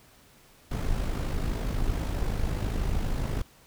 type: noise with amplitude modulation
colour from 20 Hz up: brown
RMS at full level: -26 dBFS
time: 0.71-3.42 s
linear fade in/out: 5 ms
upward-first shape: sine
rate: 52.3 Hz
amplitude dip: 50%
effects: pink hiss -57 dBFS RMS until 3.66 s